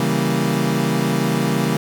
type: chord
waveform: 30% pulse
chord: C# diminished seventh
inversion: none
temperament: equal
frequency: 138.59 / 164.81 / 196 / 233.1 Hz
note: C#3 / E3 / G3 / Bb3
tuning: 0 / 0 / 0 / 0 cents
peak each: -20 dBFS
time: 0-1.77 s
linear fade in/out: 2 ms
effects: none